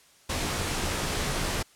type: noise with comb filter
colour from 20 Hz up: pink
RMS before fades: -29 dBFS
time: 0.29-1.63 s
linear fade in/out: 10 ms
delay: 18 ms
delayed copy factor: -0.6
effects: white hiss -58 dBFS RMS until 1.75 s + low-pass 10000 Hz 12 dB/octave